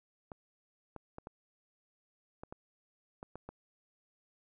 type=clicks; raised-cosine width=1 ms; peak=-30 dBFS; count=9; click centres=0.318 / 0.963 / 1.184 / 1.271 / 2.435 / 2.525 / 3.229 / 3.356 / 3.49 s; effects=none